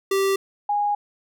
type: tone pair in turn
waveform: square / sine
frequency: 390 / 823.5 Hz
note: G4 / G#5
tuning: -9 / -15 cents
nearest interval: octave + minor second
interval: 1294 cents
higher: second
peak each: -19 dBFS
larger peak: neither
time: 0.11-0.36 / 0.69-0.95 s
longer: second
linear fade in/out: 5 ms
effects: none